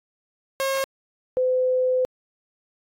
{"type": "tone pair in turn", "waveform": ["sawtooth", "sine"], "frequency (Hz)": [540, 509.7], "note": ["C#5", "C5"], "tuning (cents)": [-45, -45], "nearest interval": "minor second", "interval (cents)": 100, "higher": "first", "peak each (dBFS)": -18, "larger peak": "neither", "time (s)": [[0.6, 0.84], [1.37, 2.05]], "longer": "second", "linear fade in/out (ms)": 0, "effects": ["AAC 48 kbps"]}